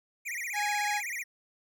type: tone with vibrato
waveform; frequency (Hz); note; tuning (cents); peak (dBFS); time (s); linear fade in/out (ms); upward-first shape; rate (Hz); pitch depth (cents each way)
square; 2138; C7; +37; -34; 0.25-1.24; 20; sine; 16; 240
type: harmonic tone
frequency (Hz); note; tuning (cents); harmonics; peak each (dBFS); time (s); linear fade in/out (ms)
829; G#5; -3; 1 / 2 / 3 / 4 / 5 / 6 / 7 / 8 / 9 / 10; -30 / -35 / -40 / -45 / -42 / -46 / -47 / -49 / -46 / -53; 0.53-1.02; 50
effects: none